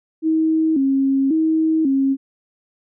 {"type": "tone with vibrato", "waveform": "sine", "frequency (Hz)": 293.7, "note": "D4", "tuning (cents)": 0, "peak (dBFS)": -14, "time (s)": [0.22, 2.17], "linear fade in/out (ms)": 50, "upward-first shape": "square", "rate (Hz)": 0.92, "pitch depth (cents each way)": 140, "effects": []}